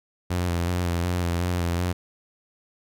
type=tone with vibrato; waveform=sawtooth; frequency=87.5 Hz; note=F2; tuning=4 cents sharp; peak=-19 dBFS; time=0.3-1.93 s; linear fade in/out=10 ms; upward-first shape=square; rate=2.7 Hz; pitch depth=30 cents each way; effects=none